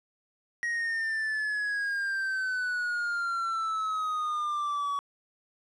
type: exponential sweep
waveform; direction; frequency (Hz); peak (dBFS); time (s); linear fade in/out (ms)
triangle; down; 1893 to 1128; -26; 0.63-4.99; 0
effects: resampled to 24000 Hz + 10-bit